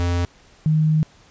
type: tone pair in turn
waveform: square / sine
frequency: 87.31 / 155.57 Hz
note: F2 / D#3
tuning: 0 / 0 cents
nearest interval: minor seventh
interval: 1000 cents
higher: second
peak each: -19 / -14 dBFS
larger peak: second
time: 0-0.25 / 0.66-1.03 s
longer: second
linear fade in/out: 0 ms
effects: pink hiss -52 dBFS RMS until 1.3 s + resampled to 16000 Hz